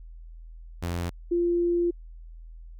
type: tone pair in turn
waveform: sawtooth / sine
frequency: 86.5 / 346 Hz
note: F2 / F4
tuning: -16 / -16 cents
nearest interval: 2 octaves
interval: 2400 cents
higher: second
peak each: -24 / -21 dBFS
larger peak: second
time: 0.82-1.1 / 1.31-1.91 s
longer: second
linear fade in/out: 10 ms
effects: added 41 Hz sine -41 dBFS peak until 2.79 s